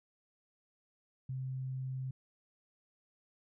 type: tone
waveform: sine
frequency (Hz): 130.81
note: C3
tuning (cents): 0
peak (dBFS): -36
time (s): 1.29-2.11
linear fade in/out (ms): 5
effects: none